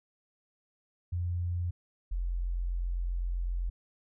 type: tone pair in turn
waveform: sine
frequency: 87.7 / 43.85 Hz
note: F2 / F1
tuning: +8 / +8 cents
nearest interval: octave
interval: 1200 cents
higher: first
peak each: -29 / -29 dBFS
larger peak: neither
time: 1.12-1.71 / 2.11-3.7 s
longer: second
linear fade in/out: 10 ms
effects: none